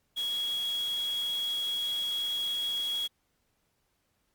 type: tone in noise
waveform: sine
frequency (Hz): 3322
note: G#7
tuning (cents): 0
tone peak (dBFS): -29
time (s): 0.16-3.08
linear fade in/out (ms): 20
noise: white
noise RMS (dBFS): -45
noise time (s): 0.16-3.08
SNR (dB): +13
effects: pink hiss -75 dBFS RMS until 4.34 s + Opus 48 kbps